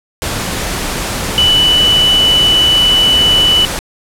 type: tone in noise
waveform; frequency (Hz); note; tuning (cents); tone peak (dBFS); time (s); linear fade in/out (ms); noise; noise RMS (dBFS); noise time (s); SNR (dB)
sine; 2973; F#7; +8; -7; 1.38-3.65; 0; pink; -18; 0.22-3.79; +8
effects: low-pass 12000 Hz 12 dB/octave